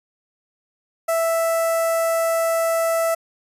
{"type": "tone with notch filter", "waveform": "sawtooth", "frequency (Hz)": 660, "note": "E5", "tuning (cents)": 2, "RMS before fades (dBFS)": -20, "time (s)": [1.08, 3.15], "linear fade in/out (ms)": 10, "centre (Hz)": 3600, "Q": 0.5, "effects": ["resampled to 32000 Hz"]}